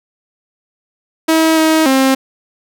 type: tone with pitch steps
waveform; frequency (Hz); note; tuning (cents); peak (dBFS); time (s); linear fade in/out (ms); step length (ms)
sawtooth; 321.2 / 317.3 / 265.9; E4 / D#4 / C4; -45 / +34 / +28; -5; 1.28-2.15; 10; 290
effects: none